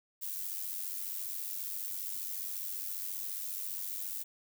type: noise with amplitude modulation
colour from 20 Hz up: violet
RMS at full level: -36 dBFS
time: 0.21-4.24 s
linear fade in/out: 20 ms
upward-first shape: sine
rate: 94.7 Hz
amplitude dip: 60%
effects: none